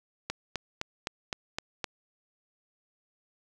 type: click train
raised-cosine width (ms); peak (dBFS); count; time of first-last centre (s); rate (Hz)
0.2; -14; 7; 0.3-1.842; 3.89
effects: none